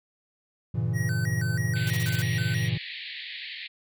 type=chord; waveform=triangle; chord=G diminished seventh; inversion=none; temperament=equal; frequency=98 / 116.54 / 138.59 / 164.81 Hz; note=G2 / Bb2 / Db3 / Fb3; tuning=0 / 0 / 0 / 0 cents; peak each=-30 / -25 / -30 / -29 dBFS; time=0.74-2.78 s; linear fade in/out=10 ms
type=tone with vibrato; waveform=square; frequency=1700 Hz; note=G#6; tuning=40 cents sharp; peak=-34 dBFS; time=0.93-2.7 s; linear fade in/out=50 ms; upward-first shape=square; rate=3.1 Hz; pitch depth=190 cents each way
type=band-pass noise; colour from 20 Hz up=pink; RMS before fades=-38 dBFS; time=1.75-3.68 s; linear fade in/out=20 ms; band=1800 to 4400 Hz; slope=96 dB/octave
type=noise bursts; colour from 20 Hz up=white; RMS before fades=-37 dBFS; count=6; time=1.87-2.22 s; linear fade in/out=2 ms; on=35 ms; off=28 ms
effects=none

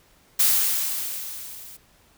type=noise with level ramp; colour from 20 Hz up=blue; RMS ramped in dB=-17 to -43 dBFS; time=0.39-1.77 s; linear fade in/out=10 ms; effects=pink hiss -58 dBFS RMS until 2.17 s

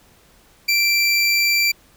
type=tone; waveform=25% pulse; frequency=2349 Hz; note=D7; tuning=in tune; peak=-11 dBFS; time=0.68-1.72 s; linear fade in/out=10 ms; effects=pink hiss -53 dBFS RMS until 1.96 s

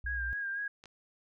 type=tone; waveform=sine; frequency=61.74 Hz; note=B1; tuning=in tune; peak=-36 dBFS; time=0.04-0.33 s; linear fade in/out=0 ms
type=tone with vibrato; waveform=sine; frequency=1620 Hz; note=G#6; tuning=43 cents flat; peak=-33 dBFS; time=0.06-0.68 s; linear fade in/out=5 ms; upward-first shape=sine; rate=4 Hz; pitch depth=39 cents each way
type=clicks; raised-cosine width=0.2 ms; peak=-34 dBFS; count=2; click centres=0.839 / 0.857 s
effects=none

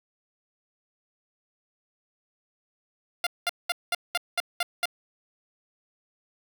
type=tone bursts; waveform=10% pulse; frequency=698.5 Hz; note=F5; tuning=in tune; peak=-15 dBFS; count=8; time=3.24-4.856 s; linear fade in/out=2 ms; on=27 ms; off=200 ms; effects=none

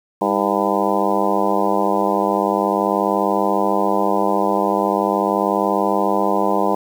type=harmonic tone with a mistuned harmonic; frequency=100.4 Hz; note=G2; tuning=42 cents sharp; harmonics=2 / 3 / 4 / 5 / 6 / 7 / 8 / 9 / 10; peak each=-24 / -24 / -24 / -24 / -24 / -24 / -24 / -24 / -24 dBFS; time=0.21-6.75 s; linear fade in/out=5 ms; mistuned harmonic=3; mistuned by=+79 cents; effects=7-bit

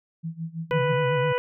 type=tone with tremolo; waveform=sine; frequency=164 Hz; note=E3; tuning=9 cents flat; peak=-27 dBFS; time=0.23-0.95 s; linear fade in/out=20 ms; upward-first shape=sine; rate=6.1 Hz; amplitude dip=90%
type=harmonic tone; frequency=493.9 Hz; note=B4; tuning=in tune; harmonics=1 / 2 / 3 / 4 / 5 / 6; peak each=-23 / -29 / -33 / -35 / -37 / -39 dBFS; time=0.71-1.38 s; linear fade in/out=0 ms
type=tone with vibrato; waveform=sine; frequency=141.9 Hz; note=C#3; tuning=41 cents sharp; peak=-25 dBFS; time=0.72-1.33 s; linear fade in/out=10 ms; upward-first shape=sine; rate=7.8 Hz; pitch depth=150 cents each way
effects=none

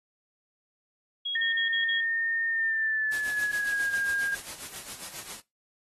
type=tone bursts; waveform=sine; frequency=3302 Hz; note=G#7; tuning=11 cents flat; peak=-28 dBFS; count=5; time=1.25-2.002 s; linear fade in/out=10 ms; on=120 ms; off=38 ms
type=tone with pitch glide; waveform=sine; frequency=1827 to 1618.3 Hz; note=A#6 to G#6; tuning=-35 to -45 cents; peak=-25 dBFS; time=1.35-4.35 s; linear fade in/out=5 ms; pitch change=-210 cents; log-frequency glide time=2.49-3.94 s
type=noise with tremolo; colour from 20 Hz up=white; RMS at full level=-38 dBFS; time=3.12-5.4 s; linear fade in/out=0 ms; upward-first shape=sine; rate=7.4 Hz; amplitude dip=65%
effects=noise-tail reverb RT60 0.2 s tail -19 dB re dry + AAC 32 kbps

